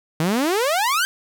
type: exponential sweep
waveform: sawtooth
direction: up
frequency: 151.6 to 1601 Hz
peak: -14 dBFS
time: 0.2-1.05 s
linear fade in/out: 0 ms
effects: none